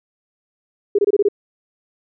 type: tone bursts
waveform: sine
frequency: 406.7 Hz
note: G#4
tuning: 36 cents flat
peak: -11 dBFS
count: 6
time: 0.95-1.286 s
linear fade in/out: 5 ms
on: 36 ms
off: 24 ms
effects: none